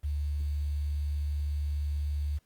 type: tone with quantisation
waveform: sine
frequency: 73.1 Hz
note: D2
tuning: 7 cents flat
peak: -28 dBFS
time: 0.03-2.39 s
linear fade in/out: 20 ms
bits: 9
effects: pink hiss -72 dBFS RMS until 2.45 s + Opus 24 kbps